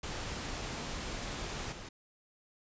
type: noise with level steps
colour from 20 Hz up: pink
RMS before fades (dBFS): -39 / -46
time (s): 0.03-1.89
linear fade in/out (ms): 5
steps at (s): 1.71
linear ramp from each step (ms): 20
effects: resampled to 16000 Hz